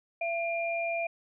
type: tone pair together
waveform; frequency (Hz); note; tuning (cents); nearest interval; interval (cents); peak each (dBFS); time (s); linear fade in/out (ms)
sine; 674.6 / 2400; E5 / D7; +40 / +37; octave + minor seventh; 2197; -30 / -33; 0.21-1.07; 5
effects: none